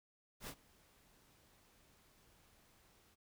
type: noise with ADSR envelope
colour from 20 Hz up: pink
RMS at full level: -45 dBFS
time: 0.4-3.16 s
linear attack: 77 ms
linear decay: 68 ms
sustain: -24 dB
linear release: 32 ms
effects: none